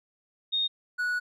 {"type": "tone pair in turn", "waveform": ["sine", "triangle"], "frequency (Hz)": [3700, 1468.3], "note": ["A#7", "F#6"], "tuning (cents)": [-14, -14], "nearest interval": "octave + major third", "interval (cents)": 1600, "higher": "first", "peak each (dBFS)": -24, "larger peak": "neither", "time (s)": [[0.52, 0.68], [0.98, 1.2]], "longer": "second", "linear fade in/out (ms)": 20, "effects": []}